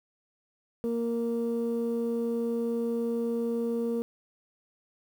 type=tone pair together; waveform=sine; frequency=233.1 / 466.2 Hz; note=A#3 / A#4; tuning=0 / 0 cents; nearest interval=octave; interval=1200 cents; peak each=-28 dBFS; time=0.84-4.02 s; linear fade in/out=0 ms; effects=tanh soft clip ceiling -22 dBFS + 9-bit